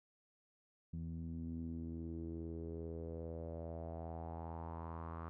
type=tone with low-pass filter sweep; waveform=sawtooth; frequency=82.41 Hz; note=E2; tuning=in tune; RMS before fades=-45 dBFS; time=0.93-5.29 s; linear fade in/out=0 ms; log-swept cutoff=190 to 1200 Hz; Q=4.3; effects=none